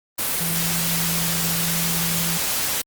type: tone in noise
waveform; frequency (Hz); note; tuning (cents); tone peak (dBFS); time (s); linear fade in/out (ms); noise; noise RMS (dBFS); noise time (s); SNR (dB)
sine; 167.6; E3; +29; -26; 0.4-2.38; 10; white; -23; 0.18-2.82; -6
effects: Opus 32 kbps